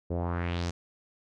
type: tone with low-pass filter sweep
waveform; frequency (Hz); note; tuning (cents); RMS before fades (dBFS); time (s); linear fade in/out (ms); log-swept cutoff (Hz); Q
sawtooth; 86.6; F2; -14; -31; 0.1-0.71; 10; 460 to 6800; 2.5
effects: none